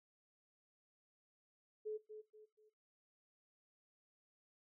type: tone with echo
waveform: sine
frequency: 429.4 Hz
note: A4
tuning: 42 cents flat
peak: -40 dBFS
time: 1.85-1.98 s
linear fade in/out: 20 ms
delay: 240 ms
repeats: 3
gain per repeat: -9 dB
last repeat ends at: 2.7 s
effects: noise-tail reverb RT60 0.3 s tail -21 dB re dry